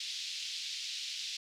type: band-pass noise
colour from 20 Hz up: white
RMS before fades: -40 dBFS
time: 0-1.37 s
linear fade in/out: 5 ms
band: 2900 to 5000 Hz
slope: 24 dB/octave
effects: none